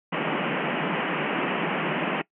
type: band-pass noise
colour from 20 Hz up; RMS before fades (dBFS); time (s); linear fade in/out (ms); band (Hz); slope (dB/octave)
pink; -27; 0.12-2.22; 10; 150 to 3000; 96
effects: noise-tail reverb RT60 0.1 s tail -21 dB re dry